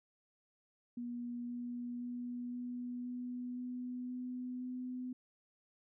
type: tone with pitch steps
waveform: sine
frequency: 240.9 / 242.4 / 244 / 245.5 / 247.1 / 248.7 / 250.3 / 251.9 Hz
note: B3 / B3 / B3 / B3 / B3 / B3 / B3 / B3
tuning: -43 / -32 / -21 / -10 / +1 / +12 / +23 / +34 cents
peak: -39 dBFS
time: 0.97-5.13 s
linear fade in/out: 5 ms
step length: 520 ms
effects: none